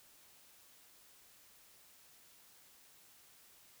silence, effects white hiss -63 dBFS RMS until 3.8 s

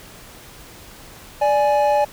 triangle tone pair together, 587.3 / 835.4 Hz, D5 / G#5, 0 / +10 cents, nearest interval tritone, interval 610 cents, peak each -15 dBFS, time 1.41-2.05 s, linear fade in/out 10 ms, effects pink hiss -42 dBFS RMS until 2.12 s

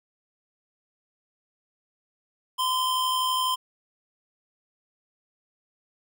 square tone pair together, 1024 / 3144 Hz, C6 / G7, -38 / +4 cents, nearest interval octave + perfect fifth, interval 1942 cents, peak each -25 / -29 dBFS, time 2.58-3.56 s, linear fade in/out 20 ms, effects none

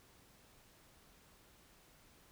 silence, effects pink hiss -65 dBFS RMS until 2.31 s

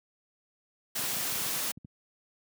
white noise, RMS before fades -32 dBFS, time 0.95-1.72 s, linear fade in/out 10 ms
clicks, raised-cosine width 5 ms, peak -29 dBFS, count 12, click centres 0.994 / 1.038 / 1.132 / 1.168 / 1.207 / 1.324 / 1.359 / 1.417 / 1.462 / 1.562 / 1.775 / 1.848 s
effects high-pass 150 Hz 12 dB/octave

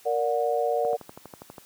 sine chord, Bb augmented, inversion none, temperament just, 466.2 / 582.7 / 728.4 Hz, Bb4 / D5 / F#5, 0 / -14 / -27 cents, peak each -26 / -27 / -27 dBFS, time 0.05-0.97 s, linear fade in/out 20 ms
click train, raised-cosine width 1 ms, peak -26 dBFS, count 10, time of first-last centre 0.85-1.582 s, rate 12.3 Hz
effects white hiss -54 dBFS RMS until 1.65 s + high-pass 100 Hz 12 dB/octave

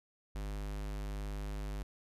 square tone, 50.7 Hz, G#1, 41 cents flat, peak -38 dBFS, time 0.35-1.83 s, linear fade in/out 5 ms, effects resampled to 32000 Hz

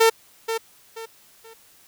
sawtooth tone with echo, 451.4 Hz, A4, 44 cents sharp, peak -9 dBFS, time 0-0.1 s, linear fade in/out 10 ms, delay 480 ms, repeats 3, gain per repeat -10 dB, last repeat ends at 1.54 s, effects white hiss -54 dBFS RMS until 1.87 s

